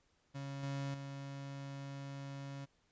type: tone with level steps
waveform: 35% pulse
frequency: 138.59 Hz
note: C#3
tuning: in tune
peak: -40 / -36 / -42 dBFS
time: 0.34-2.66 s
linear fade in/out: 20 ms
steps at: 0.63 / 0.94 s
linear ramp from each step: 2 ms
effects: pink hiss -75 dBFS RMS until 2.91 s + resampled to 16000 Hz